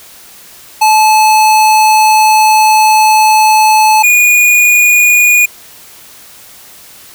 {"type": "tone pair in turn", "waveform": "square", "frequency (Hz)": [865, 2447], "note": ["A5", "D#7"], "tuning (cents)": [-30, -29], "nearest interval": "octave + tritone", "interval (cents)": 1801, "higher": "second", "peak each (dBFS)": -5, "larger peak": "neither", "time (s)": [[0.81, 4.03], [4.03, 5.46]], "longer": "first", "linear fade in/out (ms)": 10, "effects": ["white hiss -36 dBFS RMS until 7.14 s"]}